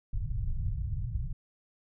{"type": "low-pass noise", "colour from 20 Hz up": "pink", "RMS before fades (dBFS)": -32, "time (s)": [0.13, 1.33], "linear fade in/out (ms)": 5, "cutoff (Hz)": 140, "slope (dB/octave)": 48, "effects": []}